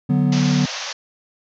triangle chord, B minor, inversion first, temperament equal, 146.83 / 185 / 246.9 Hz, D3 / F#3 / B3, 0 / 0 / 0 cents, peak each -16 / -18 / -17 dBFS, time 0.09-0.66 s, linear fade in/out 10 ms
white band-pass noise, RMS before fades -29 dBFS, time 0.32-0.93 s, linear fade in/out 5 ms, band 490 to 6400 Hz, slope 96 dB/octave
effects none

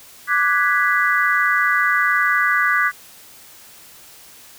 sine chord, G# half-diminished seventh, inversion second, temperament equal, 1174.7 / 1480 / 1661.2 / 1975.5 Hz, D6 / F#6 / G#6 / B6, 0 / 0 / 0 / 0 cents, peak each -20 dBFS, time 0.27-2.92 s, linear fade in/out 50 ms, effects white hiss -44 dBFS RMS until 4.58 s

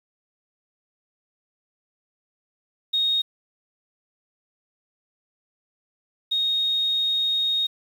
sine tone pair in turn, 3728 / 3728 Hz, A#7 / A#7, -1 / -1 cents, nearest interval unison, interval 0 cents, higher neither, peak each -19 / -20 dBFS, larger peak first, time 2.93-3.22 / 6.31-7.67 s, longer second, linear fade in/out 10 ms, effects 8-bit

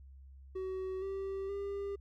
triangle tone with pitch steps, 376.8 / 388.8 / 399.3 Hz, F#4 / G4 / G4, +32 / -14 / +32 cents, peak -34 dBFS, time 0.55-1.96 s, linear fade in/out 10 ms, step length 470 ms, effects added 67 Hz sine -51 dBFS peak until 2 s

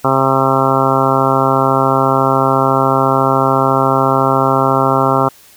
harmonic tone, 134 Hz, C3, 42 cents sharp, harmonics 1 / 2 / 3 / 4 / 5 / 6 / 7 / 8 / 9 / 10, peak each -19 / -19 / -19 / -19 / -19 / -19 / -19 / -19 / -19 / -19 dBFS, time 0.04-5.29 s, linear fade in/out 10 ms, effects white hiss -44 dBFS RMS until 5.56 s

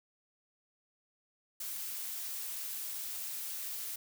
blue noise, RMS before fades -40 dBFS, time 1.6-3.96 s, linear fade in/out 5 ms, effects none

